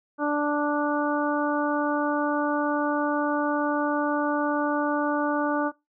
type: harmonic tone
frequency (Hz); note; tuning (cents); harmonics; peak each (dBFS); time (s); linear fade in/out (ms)
293.7; D4; 0; 1 / 2 / 3 / 4 / 5; -25 / -28 / -30 / -31 / -32; 0.18-5.72; 50
effects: noise-tail reverb RT60 0.2 s tail -20 dB re dry